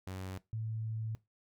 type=tone pair in turn; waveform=sawtooth / sine; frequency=93.9 / 110.77 Hz; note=F#2 / A2; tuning=+26 / +12 cents; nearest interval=minor third; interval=286 cents; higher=second; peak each=-36 / -35 dBFS; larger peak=second; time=0.07-0.38 / 0.53-1.15 s; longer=second; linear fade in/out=0 ms; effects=noise-tail reverb RT60 0.2 s tail -19 dB re dry